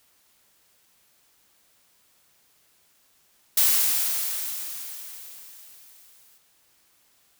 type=noise with exponential decay; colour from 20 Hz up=blue; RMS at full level=-18 dBFS; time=3.57-6.38 s; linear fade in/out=5 ms; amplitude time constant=610 ms; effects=white hiss -63 dBFS RMS until 7.39 s